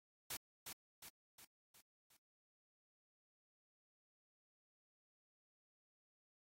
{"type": "noise with echo", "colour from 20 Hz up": "white", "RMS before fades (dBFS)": -45, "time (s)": [0.3, 0.37], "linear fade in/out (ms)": 5, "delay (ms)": 360, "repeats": 5, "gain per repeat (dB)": -5, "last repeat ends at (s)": 2.17, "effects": ["AAC 48 kbps"]}